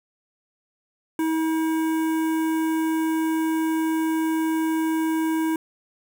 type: tone with notch filter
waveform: square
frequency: 320.5 Hz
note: E4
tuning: 49 cents flat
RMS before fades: -23 dBFS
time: 1.19-5.56 s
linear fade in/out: 2 ms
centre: 4400 Hz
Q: 0.53
effects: none